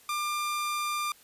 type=tone; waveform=sawtooth; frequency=1195 Hz; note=D6; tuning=30 cents sharp; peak=-25 dBFS; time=0.09-1.12 s; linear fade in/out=2 ms; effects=white hiss -57 dBFS RMS until 1.23 s + resampled to 32000 Hz